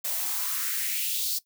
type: noise with high-pass filter sweep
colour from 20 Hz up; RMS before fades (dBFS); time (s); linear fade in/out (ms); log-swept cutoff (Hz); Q
blue; -29; 0.04-1.39; 10; 540 to 4700; 2.8
effects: noise-tail reverb RT60 0.1 s tail -17 dB re dry